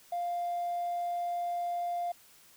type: tone with hard clipping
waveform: sine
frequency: 699 Hz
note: F5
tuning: 1 cent sharp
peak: -31 dBFS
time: 0.12-2.12 s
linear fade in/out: 5 ms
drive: 1 dB
effects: white hiss -59 dBFS RMS until 2.56 s